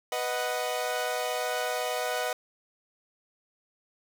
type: chord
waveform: sawtooth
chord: B major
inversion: none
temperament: equal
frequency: 493.9 / 622.3 / 740 Hz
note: B4 / D#5 / F#5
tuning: 0 / 0 / 0 cents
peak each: -29 dBFS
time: 0.12-2.33 s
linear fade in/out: 2 ms
effects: none